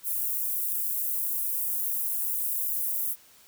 pink high-pass noise, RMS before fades -29 dBFS, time 0.03-3.16 s, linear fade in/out 50 ms, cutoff 12000 Hz, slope 24 dB/octave, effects white hiss -56 dBFS RMS until 3.47 s

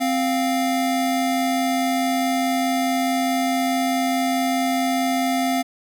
square tone pair together, 261.6 / 700.1 Hz, C4 / F5, 0 / +4 cents, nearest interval octave + perfect fourth, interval 1704 cents, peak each -22 / -23 dBFS, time 0-5.63 s, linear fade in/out 20 ms, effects none

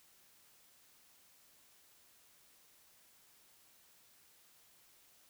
silence, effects white hiss -66 dBFS RMS until 5.29 s

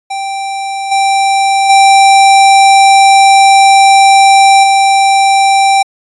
square tone with level steps, 784 Hz, G5, in tune, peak -16 / -8 / -3 / -6 dBFS, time 0.1-5.83 s, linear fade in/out 10 ms, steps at 0.91 / 1.69 / 4.63 s, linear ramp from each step 10 ms, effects resampled to 24000 Hz

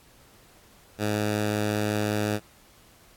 10% pulse tone, 105.4 Hz, G#2, 26 cents sharp, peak -16 dBFS, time 0.98-2.4 s, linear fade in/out 50 ms, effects pink hiss -56 dBFS RMS until 3.16 s + AAC 64 kbps

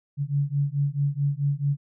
sine beating tone pair, 140 / 144.6 Hz, C#3 / D3, +18 / -27 cents, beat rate 4.6 Hz, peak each -25 / -25 dBFS, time 0.17-1.77 s, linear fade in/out 50 ms, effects none

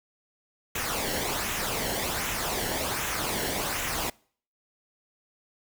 pink noise with flanger, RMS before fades -30 dBFS, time 0.75-4.1 s, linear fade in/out 5 ms, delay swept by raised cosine 0.21 to 0.83 ms, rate 1.3 Hz, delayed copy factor -0.55, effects noise-tail reverb RT60 0.5 s tail -25 dB re dry

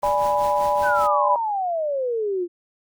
pink noise with tremolo, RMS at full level -36 dBFS, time 0.02-1.08 s, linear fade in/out 20 ms, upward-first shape triangle, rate 5.2 Hz, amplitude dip 75%
sine chord, G# diminished, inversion second, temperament equal, 587.3 / 830.6 / 987.8 Hz, D5 / G#5 / B5, 0 / 0 / 0 cents, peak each -22 dBFS, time 0.03-1.36 s, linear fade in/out 2 ms
sine exponential sweep, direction down, 1568 to 340 Hz, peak -21 dBFS, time 0.82-2.48 s, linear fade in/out 50 ms
effects none

